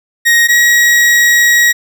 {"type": "tone pair in turn", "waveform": "40% pulse", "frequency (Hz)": [1877, 1904.3], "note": ["A#6", "A#6"], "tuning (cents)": [11, 36], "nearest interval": "unison", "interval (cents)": 25, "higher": "second", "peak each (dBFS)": -5, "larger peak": "neither", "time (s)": [[0.25, 0.48], [0.48, 1.73]], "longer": "second", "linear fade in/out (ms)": 20, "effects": []}